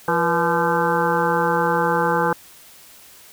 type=harmonic tone with a mistuned harmonic; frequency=171 Hz; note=F3; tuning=36 cents flat; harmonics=1 / 2 / 3 / 5 / 6 / 7 / 8 / 9; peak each=-26 / -27 / -22 / -22 / -26 / -27 / -29 / -25 dBFS; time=0.08-2.33 s; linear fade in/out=2 ms; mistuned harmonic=3; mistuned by=-81 cents; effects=white hiss -46 dBFS RMS until 3.32 s